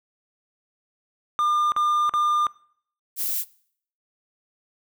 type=tone bursts; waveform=triangle; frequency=1203 Hz; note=D6; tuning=41 cents sharp; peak=-17 dBFS; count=3; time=1.39-2.468 s; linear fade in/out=0 ms; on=330 ms; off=44 ms
type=noise; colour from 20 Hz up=violet; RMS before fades=-26 dBFS; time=3.16-3.45 s; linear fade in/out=50 ms
effects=noise-tail reverb RT60 0.6 s tail -22 dB re dry